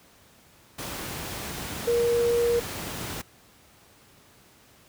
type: tone in noise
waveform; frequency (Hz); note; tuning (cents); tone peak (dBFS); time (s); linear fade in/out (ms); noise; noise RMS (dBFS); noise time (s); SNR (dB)
sine; 472.7; A#4; +24; -20; 1.87-2.6; 10; pink; -34; 0.78-3.22; +11
effects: pink hiss -56 dBFS RMS until 4.88 s + high-pass 60 Hz 12 dB/octave